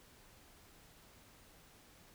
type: silence
effects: pink hiss -62 dBFS RMS until 2.14 s